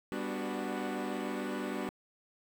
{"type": "chord", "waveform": "sawtooth", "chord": "G major seventh", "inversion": "none", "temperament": "equal with one note detuned", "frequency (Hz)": [198.28, 246.9, 293.7, 370], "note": ["G3", "B3", "D4", "F#4"], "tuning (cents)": [20, 0, 0, 0], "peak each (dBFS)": [-36, -35, -36, -36], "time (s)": [0.12, 1.89], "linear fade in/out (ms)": 0, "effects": ["low-pass 3000 Hz 12 dB/octave", "9-bit"]}